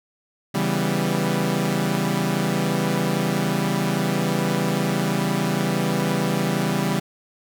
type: chord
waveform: sawtooth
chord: C# half-diminished seventh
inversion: none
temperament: equal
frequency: 138.59 / 164.81 / 196 / 246.9 Hz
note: C#3 / E3 / G3 / B3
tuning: 0 / 0 / 0 / 0 cents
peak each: -23 / -21 / -20 / -25 dBFS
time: 0.54-7 s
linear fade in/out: 10 ms
effects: none